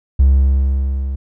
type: tone with level ramp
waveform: triangle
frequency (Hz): 67.5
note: C#2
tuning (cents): -45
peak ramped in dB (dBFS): -3 to -17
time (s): 0.19-1.16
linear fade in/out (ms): 10
effects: tanh soft clip ceiling -2 dBFS